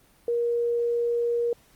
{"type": "tone", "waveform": "sine", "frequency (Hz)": 473, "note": "A#4", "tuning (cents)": 25, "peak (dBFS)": -22, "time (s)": [0.28, 1.53], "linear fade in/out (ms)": 2, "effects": ["pink hiss -59 dBFS RMS until 1.75 s", "Opus 24 kbps"]}